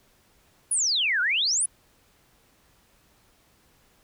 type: exponential two-way sweep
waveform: sine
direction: down then up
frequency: 10548 to 1396.9 to 10548 Hz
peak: -21 dBFS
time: 0.71-1.66 s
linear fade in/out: 5 ms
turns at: 1.21 s
effects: pink hiss -62 dBFS RMS until 4.03 s